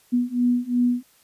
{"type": "beating tone pair", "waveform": "sine", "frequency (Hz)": [243.1, 245.9], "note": ["B3", "B3"], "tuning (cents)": [-27, -7], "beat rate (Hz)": 2.8, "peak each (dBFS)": [-22, -21], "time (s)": [0.12, 1.03], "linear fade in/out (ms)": 20, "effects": ["white hiss -58 dBFS RMS until 1.23 s", "resampled to 32000 Hz"]}